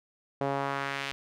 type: tone with band-pass filter sweep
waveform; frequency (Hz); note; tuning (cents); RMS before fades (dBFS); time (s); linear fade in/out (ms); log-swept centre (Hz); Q
sawtooth; 138.59; C#3; 0; -32; 0.41-1.12; 0; 590 to 2900; 1.3
effects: none